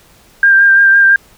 sine tone with vibrato, 1592 Hz, G6, 26 cents sharp, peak -4 dBFS, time 0.43-1.16 s, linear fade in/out 2 ms, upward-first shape sine, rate 5.9 Hz, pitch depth 20 cents each way, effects pink hiss -46 dBFS RMS until 1.37 s

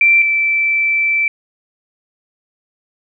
sine tone pair in turn, 2349 / 2329 Hz, D7 / D7, 0 / -15 cents, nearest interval unison, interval 15 cents, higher first, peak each -7 / -12 dBFS, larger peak first, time 0.01-0.22 / 0.22-1.28 s, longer second, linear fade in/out 2 ms, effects none

